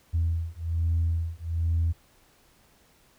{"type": "beating tone pair", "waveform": "sine", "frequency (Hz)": [82.41, 83.61], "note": ["E2", "E2"], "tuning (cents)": [0, 25], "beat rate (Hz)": 1.2, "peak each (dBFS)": -26, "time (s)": [0.13, 1.93], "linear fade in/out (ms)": 20, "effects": ["tanh soft clip ceiling -18 dBFS", "pink hiss -61 dBFS RMS until 3.18 s"]}